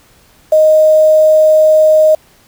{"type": "tone with quantisation", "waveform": "sine", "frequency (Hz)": 622.3, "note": "D#5", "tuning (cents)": 0, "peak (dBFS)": -4, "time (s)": [0.52, 2.15], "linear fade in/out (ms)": 5, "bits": 5, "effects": ["pink hiss -47 dBFS RMS until 2.47 s"]}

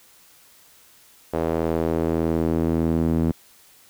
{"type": "tone with band-pass filter sweep", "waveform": "sawtooth", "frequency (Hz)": 81.7, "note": "E2", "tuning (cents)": -15, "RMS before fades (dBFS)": -22, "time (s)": [1.33, 3.32], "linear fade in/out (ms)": 10, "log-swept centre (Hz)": [520, 240], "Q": 1.5, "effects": ["white hiss -53 dBFS RMS until 3.89 s"]}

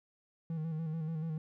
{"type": "tone with vibrato", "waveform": "triangle", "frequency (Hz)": 160, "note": "D#3", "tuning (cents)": 49, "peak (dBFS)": -32, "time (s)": [0.5, 1.38], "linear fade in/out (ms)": 2, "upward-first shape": "square", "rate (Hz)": 6.9, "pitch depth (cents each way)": 45, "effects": []}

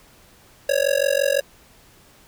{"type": "tone with amplitude modulation", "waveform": "square", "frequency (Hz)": 554.4, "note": "C#5", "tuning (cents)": 0, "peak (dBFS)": -14, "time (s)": [0.69, 1.41], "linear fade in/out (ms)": 5, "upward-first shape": "sine", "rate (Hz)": 45.9, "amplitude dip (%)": 100, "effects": ["pink hiss -52 dBFS RMS until 2.27 s"]}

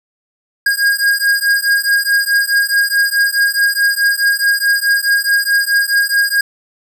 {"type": "beating tone pair", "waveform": "square", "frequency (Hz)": [1626, 1630.7], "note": ["G#6", "G#6"], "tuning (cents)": [-37, -32], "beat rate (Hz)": 4.7, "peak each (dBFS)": -15, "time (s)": [0.66, 6.41], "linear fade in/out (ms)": 5, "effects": []}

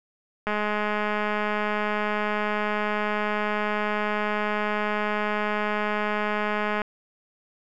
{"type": "click train", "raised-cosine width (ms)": 0.5, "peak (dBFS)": -12, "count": 1334, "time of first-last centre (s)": [0.47, 6.818], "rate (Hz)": 210, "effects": []}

